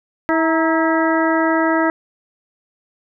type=harmonic tone with a mistuned harmonic; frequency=324.5 Hz; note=E4; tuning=27 cents flat; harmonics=1 / 2 / 3 / 4 / 5 / 6; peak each=-17 / -20 / -22 / -23 / -24 / -25 dBFS; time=0.29-1.9 s; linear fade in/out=0 ms; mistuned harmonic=3; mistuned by=-62 cents; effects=none